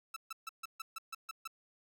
sawtooth tone bursts, 1318.5 Hz, E6, in tune, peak -36 dBFS, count 9, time 0.14-1.476 s, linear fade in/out 5 ms, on 24 ms, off 140 ms, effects none

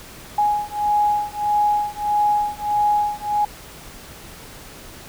sine beating tone pair, 832 / 833.6 Hz, G#5 / G#5, +3 / +6 cents, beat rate 1.6 Hz, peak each -20 / -20 dBFS, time 0.38-3.45 s, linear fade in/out 5 ms, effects pink hiss -40 dBFS RMS until 5.08 s

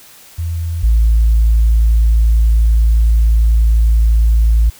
sine tone pair in turn, 83.4 / 55.66 Hz, E2 / A1, +21 / +21 cents, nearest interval perfect fifth, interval 700 cents, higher first, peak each -16 / -6 dBFS, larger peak second, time 0.38-0.83 / 0.83-4.7 s, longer second, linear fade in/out 10 ms, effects tanh soft clip ceiling -4 dBFS + white hiss -41 dBFS RMS until 4.79 s

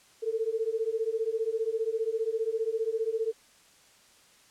sine beating tone pair, 440 / 455 Hz, A4 / A#4, 0 / -42 cents, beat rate 15 Hz, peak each -30 / -30 dBFS, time 0.22-3.33 s, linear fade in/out 20 ms, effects white hiss -59 dBFS RMS until 4.5 s + low-pass 9000 Hz 12 dB/octave

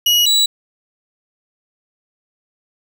35% pulse tone pair in turn, 2905 / 3919 Hz, F#7 / B7, -32 / -14 cents, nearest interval perfect fourth, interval 518 cents, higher second, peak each -9 dBFS, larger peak neither, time 0.06-0.26 / 0.26-0.46 s, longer neither, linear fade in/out 5 ms, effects none

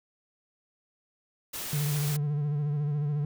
white noise, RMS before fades -36 dBFS, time 1.53-2.17 s, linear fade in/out 10 ms
triangle tone with vibrato, 146.83 Hz, D3, in tune, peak -24 dBFS, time 1.73-3.25 s, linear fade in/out 2 ms, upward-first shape sine, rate 14 Hz, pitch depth 49 cents each way
effects none

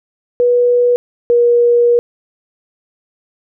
sine tone pair in turn, 487.1 / 477.6 Hz, B4 / A#4, -24 / +42 cents, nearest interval unison, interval 34 cents, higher first, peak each -8 / -7 dBFS, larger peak second, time 0.4-0.96 / 1.3-1.99 s, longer second, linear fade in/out 0 ms, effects none

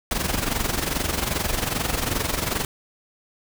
pink noise with amplitude modulation, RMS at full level -22 dBFS, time 0.11-2.65 s, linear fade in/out 2 ms, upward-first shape sine, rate 22.5 Hz, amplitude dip 70%, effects none

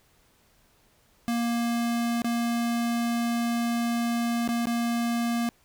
square tone with dropouts, 235 Hz, A#3, 14 cents sharp, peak -25 dBFS, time 1.28-5.49 s, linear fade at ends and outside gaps 0 ms, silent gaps 2.219-2.245 / 4.477-4.489 / 4.656-4.67 s, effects pink hiss -63 dBFS RMS until 5.64 s

